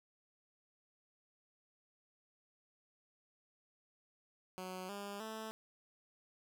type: tone with pitch steps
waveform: 10% pulse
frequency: 185 / 201.7 / 220 Hz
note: F#3 / G3 / A3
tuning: 0 / +50 / 0 cents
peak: -35 dBFS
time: 4.58-5.51 s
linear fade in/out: 0 ms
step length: 310 ms
effects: none